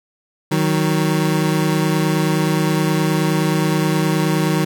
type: tone pair together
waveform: 25% pulse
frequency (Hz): 156.1 / 185.64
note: D#3 / F#3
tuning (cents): +6 / +6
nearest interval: minor third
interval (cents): 300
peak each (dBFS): -13 / -16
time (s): 0.51-4.65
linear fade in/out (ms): 10
effects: none